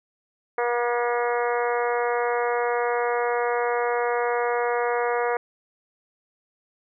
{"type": "harmonic tone", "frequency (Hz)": 240.1, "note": "B3", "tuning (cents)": -49, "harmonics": [2, 3, 4, 5, 6, 7, 8, 9], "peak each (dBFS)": [-24, -28, -30, -32, -34, -35, -36, -37], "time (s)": [0.58, 5.37], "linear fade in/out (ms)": 2, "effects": []}